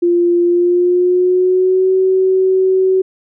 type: tone with pitch glide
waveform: sine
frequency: 347.5 to 376.8 Hz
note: F4 to F#4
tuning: -9 to +32 cents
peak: -9 dBFS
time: 0.02-3.02 s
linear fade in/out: 10 ms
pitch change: +141 cents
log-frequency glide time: 0.43-1.92 s
effects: none